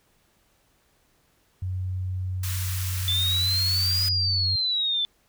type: tone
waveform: sine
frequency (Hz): 92.5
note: F#2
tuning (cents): 0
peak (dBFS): -26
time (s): 1.62-4.56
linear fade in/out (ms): 5
type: high-pass noise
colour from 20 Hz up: white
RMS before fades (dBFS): -34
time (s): 2.43-4.09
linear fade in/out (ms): 5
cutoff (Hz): 1100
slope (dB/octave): 24
type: exponential two-way sweep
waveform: sine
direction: up then down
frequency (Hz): 3500 to 4978 to 3500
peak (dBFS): -22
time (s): 3.08-5.05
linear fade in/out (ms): 0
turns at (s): 4.06
effects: pink hiss -65 dBFS RMS until 5.28 s